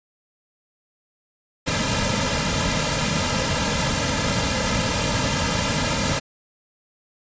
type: noise with comb filter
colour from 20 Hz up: pink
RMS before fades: -22 dBFS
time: 1.66-6.2 s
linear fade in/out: 20 ms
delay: 2.7 ms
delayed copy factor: -1
effects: resampled to 16000 Hz